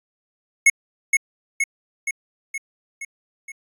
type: tone with echo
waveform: square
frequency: 2184 Hz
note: C#7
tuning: 26 cents flat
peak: -10 dBFS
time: 0.66-0.7 s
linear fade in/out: 5 ms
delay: 470 ms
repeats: 6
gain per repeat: -4 dB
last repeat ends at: 3.52 s
effects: resampled to 32000 Hz